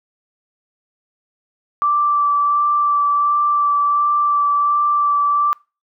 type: tone with vibrato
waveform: sine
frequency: 1167 Hz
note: D6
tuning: 11 cents flat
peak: -13 dBFS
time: 1.82-5.53 s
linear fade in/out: 0 ms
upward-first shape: sine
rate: 1.4 Hz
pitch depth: 12 cents each way
effects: noise-tail reverb RT60 0.3 s tail -25 dB re dry